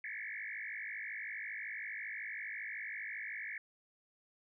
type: tone with frequency modulation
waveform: sine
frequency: 1972 Hz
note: B6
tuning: 3 cents flat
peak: -40 dBFS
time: 0.04-3.58 s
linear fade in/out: 2 ms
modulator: 52.7 Hz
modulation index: 5.6
effects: none

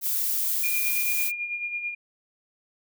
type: noise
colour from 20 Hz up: violet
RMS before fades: -26 dBFS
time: 0.01-1.32 s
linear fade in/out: 50 ms
type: tone with tremolo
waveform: sine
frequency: 2417 Hz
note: D7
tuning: 49 cents sharp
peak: -26 dBFS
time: 0.63-1.95 s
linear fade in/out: 10 ms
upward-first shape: sine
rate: 9.1 Hz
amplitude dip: 55%
effects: none

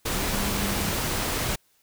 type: tone in noise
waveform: sine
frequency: 200 Hz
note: G3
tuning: 35 cents sharp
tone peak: -31 dBFS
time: 0.33-0.92 s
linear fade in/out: 10 ms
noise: pink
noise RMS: -27 dBFS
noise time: 0.05-1.56 s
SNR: -7 dB
effects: white hiss -65 dBFS RMS until 1.82 s

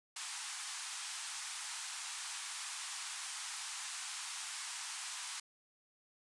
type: band-pass noise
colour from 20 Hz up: white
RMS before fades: -44 dBFS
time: 0.16-5.4 s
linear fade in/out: 5 ms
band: 810 to 9800 Hz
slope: 48 dB/octave
effects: resampled to 24000 Hz

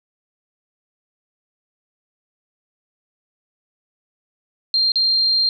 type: tone with dropouts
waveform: sine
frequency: 4186 Hz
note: C8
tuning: in tune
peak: -14 dBFS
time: 4.74-5.49 s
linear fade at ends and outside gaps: 1 ms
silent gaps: 4.919-4.957 s
effects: none

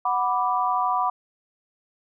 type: chord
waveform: sine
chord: B minor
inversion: second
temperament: equal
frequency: 740 / 987.8 / 1174.7 Hz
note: F#5 / B5 / D6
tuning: 0 / 0 / 0 cents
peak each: -25 / -24 / -25 dBFS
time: 0.05-1.1 s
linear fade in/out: 5 ms
effects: none

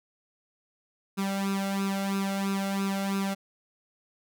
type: tone with flanger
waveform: sawtooth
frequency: 196 Hz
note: G3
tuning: in tune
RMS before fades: -29 dBFS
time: 1.17-3.35 s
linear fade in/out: 20 ms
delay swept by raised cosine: 0.77 to 1.46 ms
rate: 3 Hz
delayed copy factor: +0.8
effects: none

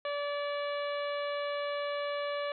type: harmonic tone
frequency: 577 Hz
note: D5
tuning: 31 cents flat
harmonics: 1 / 2 / 3 / 4 / 5 / 6 / 7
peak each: -33 / -39 / -43 / -45 / -47 / -49 / -50 dBFS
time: 0.05-2.52 s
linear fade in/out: 2 ms
effects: none

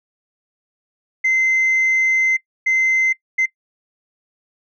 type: tone bursts at uneven times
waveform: sine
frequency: 2069 Hz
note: C7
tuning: 20 cents flat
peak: -12 dBFS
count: 3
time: 1.24-2.37 / 2.66-3.13 / 3.38-3.46 s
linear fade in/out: 10 ms
effects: noise-tail reverb RT60 0.1 s tail -22 dB re dry + tanh soft clip ceiling -11 dBFS

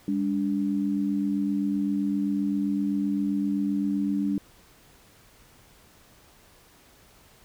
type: tone pair together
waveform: sine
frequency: 201.8 / 289.5 Hz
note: G#3 / D4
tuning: -49 / -25 cents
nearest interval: tritone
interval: 624 cents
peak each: -26 / -26 dBFS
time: 0.08-4.38 s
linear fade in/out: 2 ms
effects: pink hiss -56 dBFS RMS until 7.44 s

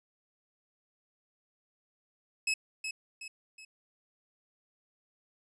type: tone with echo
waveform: sawtooth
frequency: 2580 Hz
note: E7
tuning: 38 cents flat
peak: -24 dBFS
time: 2.47-2.54 s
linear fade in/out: 5 ms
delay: 370 ms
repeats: 3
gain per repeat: -7 dB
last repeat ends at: 3.65 s
effects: resampled to 24000 Hz

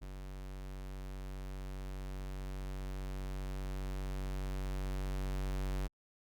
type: tone with level ramp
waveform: square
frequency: 47.55 Hz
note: F#1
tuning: 48 cents sharp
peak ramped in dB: -44 to -34 dBFS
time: 0.01-5.88 s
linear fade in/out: 20 ms
effects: Opus 48 kbps

